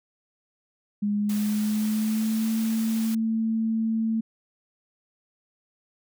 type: tone with pitch glide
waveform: sine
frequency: 206 to 223.4 Hz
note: G#3 to A3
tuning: -14 to +27 cents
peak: -22 dBFS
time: 1.02-4.21 s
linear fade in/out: 10 ms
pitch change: +141 cents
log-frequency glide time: 1.13-2.53 s
type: high-pass noise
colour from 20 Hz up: white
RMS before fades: -39 dBFS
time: 1.29-3.15 s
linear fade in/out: 5 ms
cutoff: 150 Hz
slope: 24 dB/octave
effects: none